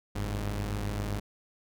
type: tone pair together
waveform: sawtooth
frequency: 47.62 / 102.9 Hz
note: G1 / G#2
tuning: -49 / -16 cents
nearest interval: octave + minor second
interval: 1333 cents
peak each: -30 / -29 dBFS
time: 0.15-1.2 s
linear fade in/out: 10 ms
effects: none